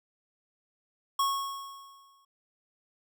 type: tone with exponential decay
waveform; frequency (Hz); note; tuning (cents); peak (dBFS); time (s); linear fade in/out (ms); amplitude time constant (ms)
square; 1100; C#6; -14; -24; 1.19-2.25; 5; 230
effects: none